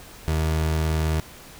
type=tone; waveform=30% pulse; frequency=78.8 Hz; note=D#2; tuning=23 cents sharp; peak=-18 dBFS; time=0.28-1.2 s; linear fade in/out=0 ms; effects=pink hiss -44 dBFS RMS until 1.59 s